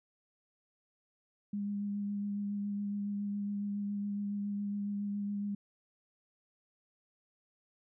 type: tone with vibrato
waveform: sine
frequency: 203.2 Hz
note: G#3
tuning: 38 cents flat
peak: -33 dBFS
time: 1.53-5.55 s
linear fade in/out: 5 ms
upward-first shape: sine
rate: 7.2 Hz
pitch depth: 14 cents each way
effects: none